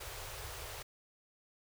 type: band-stop noise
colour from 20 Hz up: pink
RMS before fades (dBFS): -45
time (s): 0-0.83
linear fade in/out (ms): 10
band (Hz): 130 to 370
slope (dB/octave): 48
effects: none